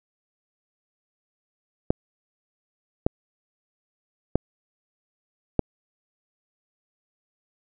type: clicks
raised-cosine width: 2 ms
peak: -5 dBFS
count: 4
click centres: 1.905 / 3.065 / 4.356 / 5.593 s
effects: none